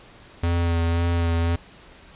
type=tone with vibrato; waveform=square; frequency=84.7 Hz; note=E2; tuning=48 cents sharp; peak=-20 dBFS; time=0.43-1.56 s; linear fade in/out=5 ms; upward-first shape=sine; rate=1.9 Hz; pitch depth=20 cents each way; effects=pink hiss -48 dBFS RMS until 2.15 s + resampled to 8000 Hz